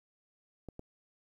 clicks, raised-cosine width 2 ms, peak -30 dBFS, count 2, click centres 0.687 / 0.794 s, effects 11-bit

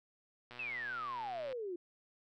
click train, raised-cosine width 0.3 ms, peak -34 dBFS, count 125, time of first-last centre 0.51-1.526 s, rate 122 Hz
sine exponential sweep, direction down, 2700 to 338.6 Hz, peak -38 dBFS, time 0.59-1.76 s, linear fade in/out 5 ms
effects none

